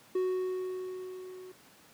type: tone with level ramp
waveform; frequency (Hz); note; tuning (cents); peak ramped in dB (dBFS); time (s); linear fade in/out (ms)
triangle; 370; F#4; 0; -24 to -43; 0.15-1.52; 5
effects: pink hiss -58 dBFS RMS until 1.93 s + high-pass 150 Hz 12 dB/octave